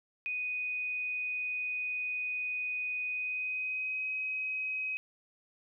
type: tone with pitch glide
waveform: sine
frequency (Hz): 2489 to 2531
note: D#7 to D#7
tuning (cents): 0 to +29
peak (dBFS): -32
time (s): 0.26-4.97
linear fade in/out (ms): 0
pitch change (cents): +29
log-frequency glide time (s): 3.06-4.09
effects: none